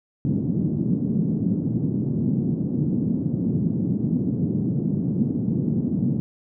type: band-pass noise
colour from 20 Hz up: white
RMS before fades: -23 dBFS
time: 0.25-6.2 s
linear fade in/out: 0 ms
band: 130 to 240 Hz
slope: 24 dB/octave
effects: none